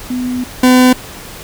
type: tone pair in turn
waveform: sine / 40% pulse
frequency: 250 / 253.2 Hz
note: B3 / B3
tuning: +21 / +43 cents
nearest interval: unison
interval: 22 cents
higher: second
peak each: -15 / -4 dBFS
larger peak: second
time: 0.1-0.44 / 0.63-0.93 s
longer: first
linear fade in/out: 5 ms
effects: pink hiss -31 dBFS RMS until 1.43 s